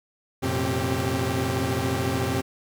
sawtooth tone cluster, 88.4 / 114.3 / 128.2 / 269.3 / 390.7 Hz, F2 / A#2 / C3 / C#4 / G4, +22 / -34 / -35 / -50 / -6 cents, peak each -26 dBFS, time 0.42-2.42 s, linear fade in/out 20 ms, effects none

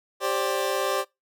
25% pulse chord, G suspended fourth, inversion none, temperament equal with one note detuned, 392 / 529 / 587.3 Hz, G4 / C5 / D5, 0 / +19 / 0 cents, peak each -25 / -24 / -25 dBFS, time 0.2-1.05 s, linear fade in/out 50 ms, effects noise-tail reverb RT60 0.2 s tail -23 dB re dry

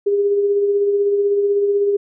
sine tone with tremolo, 404.5 Hz, G#4, 46 cents flat, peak -12 dBFS, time 0.06-1.97 s, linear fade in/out 10 ms, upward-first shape sine, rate 16 Hz, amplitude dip 35%, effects none

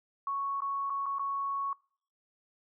sine tone with dropouts, 1108.7 Hz, C#6, in tune, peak -30 dBFS, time 0.27-1.73 s, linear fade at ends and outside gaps 2 ms, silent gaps 0.605-0.619 / 0.898-0.902 / 1.059-1.063 / 1.185-1.194 s, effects noise-tail reverb RT60 0.5 s tail -25 dB re dry

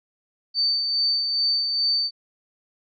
sine tone with tremolo, 4570 Hz, D8, 48 cents flat, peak -18 dBFS, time 0.54-2.11 s, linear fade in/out 50 ms, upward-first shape sine, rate 2.4 Hz, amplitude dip 40%, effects none

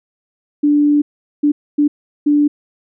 sine tone bursts at uneven times, 293.2 Hz, D4, 3 cents flat, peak -9 dBFS, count 4, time 0.63-1.02 / 1.43-1.52 / 1.78-1.88 / 2.26-2.48 s, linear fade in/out 10 ms, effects none

